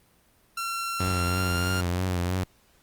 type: tone with pitch glide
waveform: sawtooth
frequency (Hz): 1361 to 1399.3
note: F6 to F6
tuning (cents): -45 to +3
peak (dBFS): -25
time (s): 0.57-1.81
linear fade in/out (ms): 5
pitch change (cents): +48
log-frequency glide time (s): 1.05-1.67
type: tone with vibrato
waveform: sawtooth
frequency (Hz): 90.2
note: F#2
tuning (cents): -44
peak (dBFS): -21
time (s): 1-2.44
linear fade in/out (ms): 5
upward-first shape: triangle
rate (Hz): 3.1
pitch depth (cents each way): 66
effects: pink hiss -62 dBFS RMS until 2.82 s + Opus 32 kbps